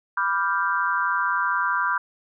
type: chord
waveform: sine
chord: G dominant seventh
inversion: first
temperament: equal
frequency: 987.8 / 1174.7 / 1396.9 / 1568 Hz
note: B5 / D6 / F6 / G6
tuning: 0 / 0 / 0 / 0 cents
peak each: -26 dBFS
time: 0.17-1.98 s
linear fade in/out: 5 ms
effects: none